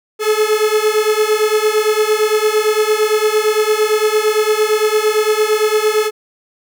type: beating tone pair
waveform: 45% pulse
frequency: 424.8 / 433.6 Hz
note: G#4 / A4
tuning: +39 / -25 cents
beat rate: 8.8 Hz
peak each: -15 dBFS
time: 0.19-6.11 s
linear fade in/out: 50 ms
effects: none